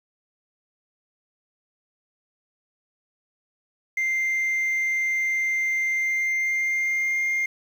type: tone with pitch glide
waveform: sine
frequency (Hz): 2093 to 2114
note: C7 to C7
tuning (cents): 0 to +17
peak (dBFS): -19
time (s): 3.97-7.46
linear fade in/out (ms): 5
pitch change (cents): +17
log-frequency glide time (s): 5.92-7.24
effects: tanh soft clip ceiling -20 dBFS + 8-bit